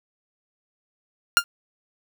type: tone with exponential decay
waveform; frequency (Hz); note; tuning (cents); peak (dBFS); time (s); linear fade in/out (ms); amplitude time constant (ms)
sawtooth; 1401; F6; +5; -5; 1.37-1.44; 0; 15
effects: none